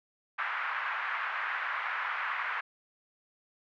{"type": "band-pass noise", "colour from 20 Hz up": "pink", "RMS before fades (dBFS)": -34, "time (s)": [0.38, 2.61], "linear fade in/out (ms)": 10, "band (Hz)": [1100, 2000], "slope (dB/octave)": 24, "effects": []}